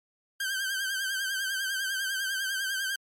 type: tone with vibrato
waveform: sawtooth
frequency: 1568 Hz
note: G6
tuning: in tune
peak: -25 dBFS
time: 0.4-2.96 s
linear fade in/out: 5 ms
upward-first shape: triangle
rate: 10 Hz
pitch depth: 71 cents each way
effects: MP3 64 kbps